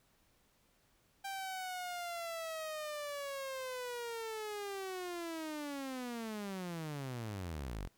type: linear sweep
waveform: sawtooth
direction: down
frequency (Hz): 788 to 40.54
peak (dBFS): -36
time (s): 1.24-7.88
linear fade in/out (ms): 10
effects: pink hiss -72 dBFS RMS until 7.97 s